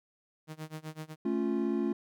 sawtooth tone with tremolo, 156.3 Hz, D#3, 8 cents sharp, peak -33 dBFS, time 0.47-1.16 s, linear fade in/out 50 ms, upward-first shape sine, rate 7.9 Hz, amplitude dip 95%
triangle chord, A augmented, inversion none, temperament equal, 220 / 277.2 / 349.2 Hz, A3 / C#4 / E#4, 0 / 0 / 0 cents, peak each -30 / -31 / -30 dBFS, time 1.25-1.93 s, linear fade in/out 5 ms
effects none

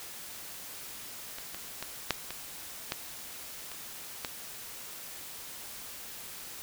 clicks, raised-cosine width 0.2 ms, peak -24 / -22 / -18 / -8 / -20 / -13 / -24 / -15 dBFS, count 8, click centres 1.385 / 1.546 / 1.826 / 2.107 / 2.306 / 2.921 / 3.717 / 4.248 s, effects white hiss -44 dBFS RMS until 6.62 s

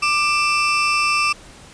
35% pulse tone pair together, 1184 / 2661 Hz, D6 / E7, +14 / +16 cents, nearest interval octave + major second, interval 1402 cents, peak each -17 dBFS, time 0.02-1.33 s, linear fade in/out 10 ms, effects pink hiss -43 dBFS RMS until 1.73 s + resampled to 22050 Hz

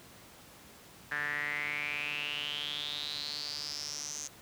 sawtooth tone with band-pass filter sweep, 147.2 Hz, D3, 4 cents sharp, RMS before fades -37 dBFS, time 1.11-4.28 s, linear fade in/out 10 ms, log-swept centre 1700 to 6500 Hz, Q 8.5, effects pink hiss -54 dBFS RMS until 4.41 s + high-pass 80 Hz 12 dB/octave

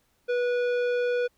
triangle tone with tanh clipping, 488.5 Hz, B4, 19 cents flat, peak -25 dBFS, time 0.28-1.28 s, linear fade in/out 20 ms, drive 17 dB, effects pink hiss -69 dBFS RMS until 1.37 s

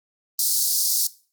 pink high-pass noise, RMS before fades -21 dBFS, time 0.39-1.07 s, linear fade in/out 2 ms, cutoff 4500 Hz, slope 48 dB/octave, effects noise-tail reverb RT60 0.4 s tail -19 dB re dry + Opus 32 kbps

